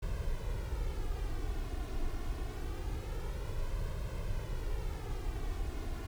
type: noise with flanger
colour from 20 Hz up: brown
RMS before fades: -36 dBFS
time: 0.02-6.07 s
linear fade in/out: 10 ms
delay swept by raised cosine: 1.9 to 2.82 ms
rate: 0.25 Hz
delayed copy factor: +0.65
effects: none